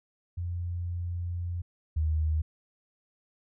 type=tone pair in turn; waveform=sine; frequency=87.31 / 78.15 Hz; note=F2 / D#2; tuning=0 / +8 cents; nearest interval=major second; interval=192 cents; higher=first; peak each=-30 / -24 dBFS; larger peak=second; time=0.37-1.62 / 1.96-2.42 s; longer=first; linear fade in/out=10 ms; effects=none